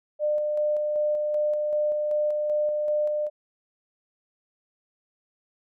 sine tone with tremolo, 600 Hz, D5, 37 cents sharp, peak -21 dBFS, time 0.19-3.3 s, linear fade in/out 50 ms, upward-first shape square, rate 2.6 Hz, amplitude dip 25%, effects none

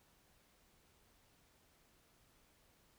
silence, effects pink hiss -71 dBFS RMS until 2.98 s

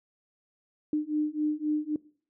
sine beating tone pair, 300.6 / 304.4 Hz, D4 / D#4, +40 / -38 cents, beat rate 3.8 Hz, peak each -29 dBFS, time 0.93-1.96 s, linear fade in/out 2 ms, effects noise-tail reverb RT60 0.5 s tail -22 dB re dry

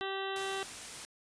harmonic tone, 388.1 Hz, G4, 17 cents flat, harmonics 1 / 2 / 3 / 4 / 5 / 7 / 8 / 9 / 10, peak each -38 / -41 / -43 / -44 / -45 / -46 / -47 / -48 / -48 dBFS, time 0.01-0.63 s, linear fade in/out 0 ms
white noise, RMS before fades -44 dBFS, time 0.36-1.05 s, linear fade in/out 0 ms
effects resampled to 22050 Hz

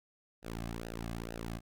sawtooth tone with flanger, 57 Hz, A#1, 38 cents flat, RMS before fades -41 dBFS, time 0.42-1.61 s, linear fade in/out 50 ms, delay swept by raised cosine 0.89 to 2.19 ms, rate 2.2 Hz, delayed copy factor -0.9, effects none

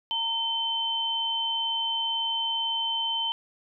sine tone pair together, 916 / 3081 Hz, A#5 / G7, -31 / -31 cents, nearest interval octave + major sixth, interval 2100 cents, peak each -32 / -26 dBFS, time 0.11-3.32 s, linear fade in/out 0 ms, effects none

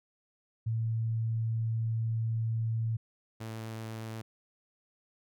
sine / sawtooth tone pair in turn, 113 / 111.44 Hz, A2 / A2, +47 / +23 cents, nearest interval unison, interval 24 cents, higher first, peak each -28 / -34 dBFS, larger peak first, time 0.66-2.97 / 3.4-4.22 s, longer first, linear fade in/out 10 ms, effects none

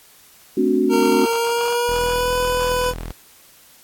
sine chord, D dominant seventh, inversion second, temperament equal with one note detuned, 220 / 261.6 / 290.3 / 370 Hz, A3 / C4 / D4 / F#4, 0 / 0 / -20 / 0 cents, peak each -23 / -20 / -21 / -18 dBFS, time 0.57-1.26 s, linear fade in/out 5 ms
25% pulse tone with pitch glide, 459.8 to 498.5 Hz, A#4 to B4, -24 to +16 cents, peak -14 dBFS, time 0.89-2.94 s, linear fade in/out 50 ms, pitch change +140 cents, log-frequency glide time 1.24-2.35 s
sawtooth tone, 41.2 Hz, E1, in tune, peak -24 dBFS, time 1.88-3.12 s, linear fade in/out 10 ms
effects white hiss -49 dBFS RMS until 3.83 s + AAC 64 kbps

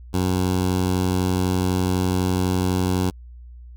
15% pulse tone with notch filter, 92 Hz, F#2, 9 cents flat, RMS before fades -21 dBFS, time 0.13-3.11 s, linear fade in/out 20 ms, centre 1900 Hz, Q 1.3, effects added 60 Hz sine -38 dBFS peak until 3.76 s

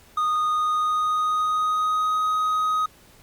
triangle tone with pitch glide, 1234 to 1256.3 Hz, D#6 to D#6, -15 to +16 cents, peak -18 dBFS, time 0.17-2.86 s, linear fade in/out 5 ms, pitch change +31 cents, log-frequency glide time 0.52-2.22 s, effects pink hiss -53 dBFS RMS until 3.22 s + Opus 48 kbps

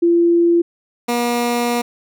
sine / 15% pulse tone pair in turn, 341.6 / 239.6 Hz, F4 / A#3, -38 / +48 cents, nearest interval tritone, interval 614 cents, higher first, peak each -10 dBFS, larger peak neither, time 0.02-0.62 / 1.08-1.82 s, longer second, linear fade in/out 10 ms, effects none

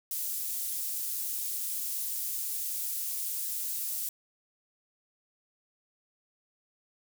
pink high-pass noise, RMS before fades -34 dBFS, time 0.11-4.09 s, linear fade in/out 2 ms, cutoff 11000 Hz, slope 12 dB/octave, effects none

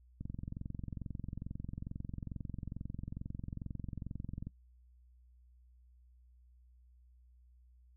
click train, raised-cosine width 5 ms, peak -29 dBFS, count 96, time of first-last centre 0.21-4.47 s, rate 22.3 Hz, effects noise-tail reverb RT60 0.1 s tail -20 dB re dry + added 61 Hz sine -60 dBFS peak until 7.96 s

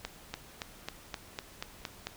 accelerating click train, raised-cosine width 0.2 ms, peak -18 dBFS, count 9, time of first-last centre 0.05-2.07 s, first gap 290 ms, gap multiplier 0.96, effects pink hiss -53 dBFS RMS until 2.16 s

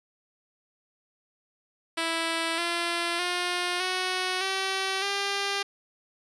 5% pulse tone with pitch steps, 329.6 / 342.4 / 355.7 / 369.5 / 383.9 / 398.8 Hz, E4 / F4 / F4 / F#4 / G4 / G4, 0 / -34 / +32 / -2 / -36 / +30 cents, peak -15 dBFS, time 1.97-5.63 s, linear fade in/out 10 ms, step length 610 ms, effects resampled to 22050 Hz

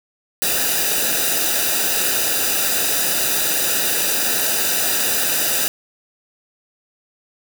white noise with comb filter, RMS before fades -19 dBFS, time 0.42-5.68 s, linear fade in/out 0 ms, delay 0.92 ms, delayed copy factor -0.75, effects none

